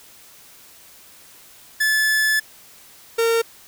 45% pulse tone pair in turn, 1732 / 458.7 Hz, A6 / A#4, -28 / -28 cents, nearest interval octave + major seventh, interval 2300 cents, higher first, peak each -16 dBFS, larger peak neither, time 1.8-2.4 / 3.18-3.42 s, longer first, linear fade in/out 10 ms, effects white hiss -47 dBFS RMS until 3.67 s

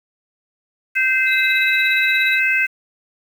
harmonic tone, 518 Hz, C5, 17 cents flat, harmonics 3 / 4 / 5, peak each -19 / -19 / -18 dBFS, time 0.95-2.67 s, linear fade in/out 20 ms
triangle tone with tremolo, 3900 Hz, B7, 23 cents flat, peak -20 dBFS, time 1.26-2.4 s, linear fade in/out 50 ms, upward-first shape sine, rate 17 Hz, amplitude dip 65%
effects 7-bit

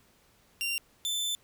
sawtooth tone pair in turn, 2771 / 3533 Hz, F7 / A7, -14 / +6 cents, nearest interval major third, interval 420 cents, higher second, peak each -26 dBFS, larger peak neither, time 0.61-0.78 / 1.05-1.35 s, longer second, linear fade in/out 0 ms, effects pink hiss -64 dBFS RMS until 1.43 s

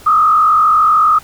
sine tone with frequency modulation, 1244.5 Hz, D#6, in tune, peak -7 dBFS, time 0.06-1.19 s, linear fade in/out 10 ms, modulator 47.2 Hz, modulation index 1, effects pink hiss -39 dBFS RMS until 1.23 s

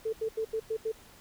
sine tone bursts at uneven times, 443.2 Hz, A4, 13 cents sharp, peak -28 dBFS, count 6, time 0.05-0.13 / 0.21-0.29 / 0.37-0.45 / 0.53-0.6 / 0.7-0.77 / 0.85-0.92 s, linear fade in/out 10 ms, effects pink hiss -55 dBFS RMS until 1.2 s

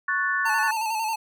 sine chord, F# minor, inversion second, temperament equal, 1108.7 / 1480 / 1760 Hz, C#6 / F#6 / A6, 0 / 0 / 0 cents, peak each -28 / -26 / -25 dBFS, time 0.08-0.71 s, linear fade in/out 5 ms
square tone with vibrato, 884 Hz, A5, 8 cents sharp, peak -25 dBFS, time 0.45-1.16 s, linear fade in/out 10 ms, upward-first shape square, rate 11 Hz, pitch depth 45 cents each way
effects none

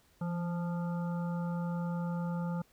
harmonic tone with a mistuned harmonic, 174.3 Hz, F3, 3 cents flat, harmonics 1 / 3 / 5 / 7 / 8, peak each -32 / -44 / -45 / -50 / -52 dBFS, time 0.21-2.62 s, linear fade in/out 5 ms, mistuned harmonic 1, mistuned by -36 cents, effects pink hiss -67 dBFS RMS until 2.72 s

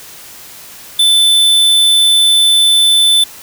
square tone, 3520 Hz, A7, in tune, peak -7 dBFS, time 0.99-3.24 s, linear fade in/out 5 ms, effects white hiss -34 dBFS RMS until 3.42 s

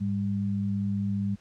sine tone pair together, 103.83 / 198.86 Hz, G#2 / G3, 0 / +25 cents, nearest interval major seventh, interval 1125 cents, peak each -30 / -27 dBFS, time 0-1.36 s, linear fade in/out 20 ms, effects pink hiss -61 dBFS RMS until 1.4 s + low-pass 7000 Hz 12 dB/octave

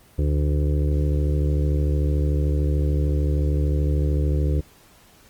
harmonic tone, 73.42 Hz, D2, in tune, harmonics 1 / 2 / 4 / 5 / 6 / 7, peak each -19 / -25 / -31 / -33 / -35 / -36 dBFS, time 0.18-4.61 s, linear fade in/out 10 ms, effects pink hiss -53 dBFS RMS until 5.29 s + Opus 24 kbps

